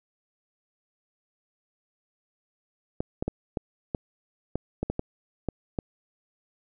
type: clicks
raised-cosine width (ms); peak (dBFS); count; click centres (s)
2; -14; 11; 3.005 / 3.225 / 3.28 / 3.572 / 3.948 / 4.556 / 4.83 / 4.9 / 4.994 / 5.487 / 5.788
effects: none